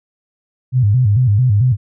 sine tone with vibrato, 114.2 Hz, A#2, 35 cents flat, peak -9 dBFS, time 0.72-1.77 s, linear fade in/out 50 ms, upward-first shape square, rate 4.5 Hz, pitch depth 190 cents each way, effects none

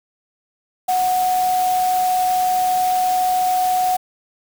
sine tone in noise, 736 Hz, F#5, 9 cents flat, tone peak -15 dBFS, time 0.88-3.97 s, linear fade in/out 10 ms, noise white, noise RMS -30 dBFS, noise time 0.88-3.97 s, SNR +12 dB, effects none

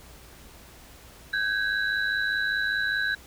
sine tone cluster, 1540 / 1645 / 3942 Hz, G6 / G#6 / B7, -31 / -17 / -4 cents, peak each -27 / -27 / -34 dBFS, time 1.33-3.15 s, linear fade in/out 5 ms, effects added 60 Hz sine -53 dBFS peak until 3.26 s + pink hiss -50 dBFS RMS until 3.26 s

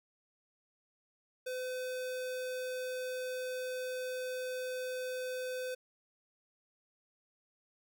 square tone, 508 Hz, B4, 49 cents sharp, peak -37 dBFS, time 1.46-5.75 s, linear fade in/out 10 ms, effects none

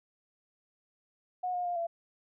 sine tone with pitch steps, 728 / 715 / 704 / 677 Hz, F#5 / F5 / F5 / E5, -28 / +41 / +14 / +46 cents, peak -30 dBFS, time 1.43-1.87 s, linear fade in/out 10 ms, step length 110 ms, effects none

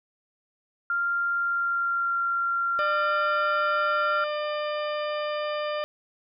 sine tone with pitch glide, 1392 to 1379.2 Hz, F6 to F6, -6 to -22 cents, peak -23 dBFS, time 0.9-4.24 s, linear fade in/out 2 ms, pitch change -16 cents, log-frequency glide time 1.31-2.18 s
harmonic tone, 599 Hz, D5, 34 cents sharp, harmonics 1 / 2 / 3 / 4 / 5 / 6 / 8, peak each -28 / -33 / -39 / -41 / -41 / -45 / -46 dBFS, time 2.79-5.84 s, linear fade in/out 0 ms
effects none

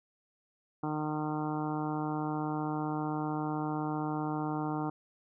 harmonic tone, 152.6 Hz, D#3, 33 cents flat, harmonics 1 / 2 / 3 / 4 / 5 / 6 / 7 / 8 / 9, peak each -37 / -34 / -43 / -48 / -39 / -42 / -45 / -45 / -48 dBFS, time 0.83-4.9 s, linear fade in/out 5 ms, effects none

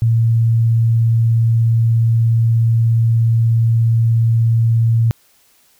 sine tone, 114.6 Hz, A#2, 29 cents flat, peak -10 dBFS, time 0.02-5.11 s, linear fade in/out 0 ms, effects white hiss -54 dBFS RMS until 5.79 s

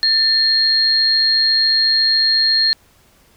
sine tone pair together, 1782 / 4238 Hz, A6 / C8, +22 / +21 cents, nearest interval octave + minor third, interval 1499 cents, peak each -22 / -12 dBFS, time 0.03-2.73 s, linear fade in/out 0 ms, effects pink hiss -53 dBFS RMS until 3.36 s

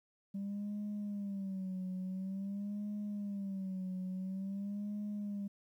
sine tone with vibrato, 196 Hz, G3, in tune, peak -35 dBFS, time 0.34-5.48 s, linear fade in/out 10 ms, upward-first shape sine, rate 0.48 Hz, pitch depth 100 cents each way, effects tanh soft clip ceiling -35 dBFS + 12-bit

